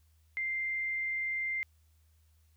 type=tone; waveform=sine; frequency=2093 Hz; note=C7; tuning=in tune; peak=-31 dBFS; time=0.37-1.63 s; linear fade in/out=0 ms; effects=added 78 Hz sine -63 dBFS peak until 2.56 s + white hiss -75 dBFS RMS until 2.56 s